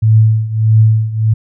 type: tone with tremolo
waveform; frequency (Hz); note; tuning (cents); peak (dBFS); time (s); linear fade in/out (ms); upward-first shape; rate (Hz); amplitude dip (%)
sine; 110; A2; 0; -3; 0.02-1.34; 10; triangle; 1.6; 85
effects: none